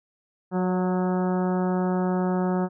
harmonic tone with a mistuned harmonic, 182.8 Hz, F#3, 21 cents flat, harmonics 1 / 2 / 3 / 4 / 5 / 6 / 7 / 8 / 9, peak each -23 / -28 / -33 / -33 / -35 / -43 / -39 / -45 / -46 dBFS, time 0.51-2.69 s, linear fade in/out 50 ms, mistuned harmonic 3, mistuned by +20 cents, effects none

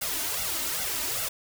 white noise with flanger, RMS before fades -30 dBFS, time 0.01-1.29 s, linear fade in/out 10 ms, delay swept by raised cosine 1.4 to 3.3 ms, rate 2.5 Hz, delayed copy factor +0.9, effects none

